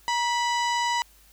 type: harmonic tone with a mistuned harmonic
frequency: 987.8 Hz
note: B5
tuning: in tune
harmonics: 1 / 2 / 3 / 4 / 5 / 6 / 7 / 8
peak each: -24 / -30 / -34 / -36 / -38 / -40 / -41 / -42 dBFS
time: 0.08-1.02 s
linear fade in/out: 0 ms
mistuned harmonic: 1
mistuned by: -67 cents
effects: added 50 Hz sine -57 dBFS peak until 1.32 s + white hiss -57 dBFS RMS until 1.32 s